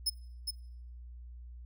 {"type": "tone with echo", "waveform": "sawtooth", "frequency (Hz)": 5180, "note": "E8", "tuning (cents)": -31, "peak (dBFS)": -25, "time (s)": [0.06, 0.1], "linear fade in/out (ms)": 10, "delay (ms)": 410, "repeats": 1, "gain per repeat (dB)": -5, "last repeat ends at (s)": 0.51, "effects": ["noise-tail reverb RT60 0.7 s tail -25 dB re dry", "added 60 Hz sine -45 dBFS peak until 1.65 s"]}